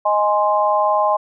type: chord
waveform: sine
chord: Ab major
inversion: second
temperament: equal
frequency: 622.3 / 830.6 / 1046.5 Hz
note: Eb5 / Ab5 / C6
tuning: 0 / 0 / 0 cents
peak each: -18 dBFS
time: 0.05-1.17 s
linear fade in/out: 10 ms
effects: none